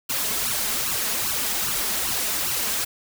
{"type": "noise with flanger", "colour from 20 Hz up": "white", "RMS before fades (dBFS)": -25, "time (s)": [0.09, 2.85], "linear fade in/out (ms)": 10, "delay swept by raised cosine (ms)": [0.7, 4.8], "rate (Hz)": 2.5, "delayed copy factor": 0.75, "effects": []}